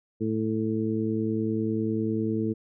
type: harmonic tone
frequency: 110 Hz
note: A2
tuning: in tune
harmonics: 1 / 2 / 3 / 4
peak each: -32 / -28 / -29 / -32 dBFS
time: 0.2-2.54 s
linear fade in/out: 20 ms
effects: none